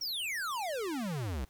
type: exponential sweep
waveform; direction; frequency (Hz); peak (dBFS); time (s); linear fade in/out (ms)
square; down; 5700 to 58.5; -34; 0.01-1.45; 5
effects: pink hiss -65 dBFS RMS until 1.49 s